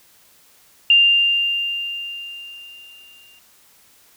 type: tone with exponential decay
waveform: sine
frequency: 2794 Hz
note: F7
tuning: in tune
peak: -8 dBFS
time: 0.9-3.39 s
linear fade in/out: 2 ms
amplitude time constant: 540 ms
effects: white hiss -53 dBFS RMS until 4.16 s